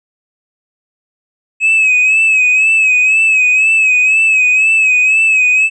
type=tone with vibrato; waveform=triangle; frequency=2564 Hz; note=E7; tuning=49 cents flat; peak=-5 dBFS; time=1.6-5.7 s; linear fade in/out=50 ms; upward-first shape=sine; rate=2 Hz; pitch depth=57 cents each way; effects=tanh soft clip ceiling -1 dBFS + resampled to 24000 Hz